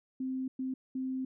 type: tone bursts at uneven times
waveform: sine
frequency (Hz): 260.7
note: C4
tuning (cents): -6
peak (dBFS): -32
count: 3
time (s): 0.2-0.48 / 0.59-0.74 / 0.95-1.25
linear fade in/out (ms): 5
effects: none